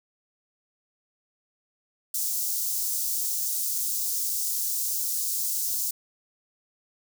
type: high-pass noise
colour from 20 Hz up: white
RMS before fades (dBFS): -28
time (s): 2.14-5.91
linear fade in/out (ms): 5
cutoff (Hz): 5400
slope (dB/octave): 24
effects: none